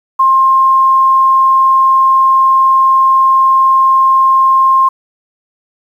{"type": "tone", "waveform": "sine", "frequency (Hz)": 1061, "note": "C6", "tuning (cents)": 24, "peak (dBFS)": -5, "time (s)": [0.19, 4.89], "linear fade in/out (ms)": 10, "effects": ["7-bit"]}